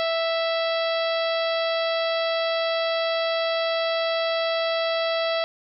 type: harmonic tone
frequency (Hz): 659.3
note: E5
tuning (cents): 0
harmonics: 1 / 2 / 3 / 4 / 5 / 6 / 7 / 8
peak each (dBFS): -23 / -31 / -33 / -35 / -33 / -35 / -36 / -43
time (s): 0-5.44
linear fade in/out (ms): 0
effects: none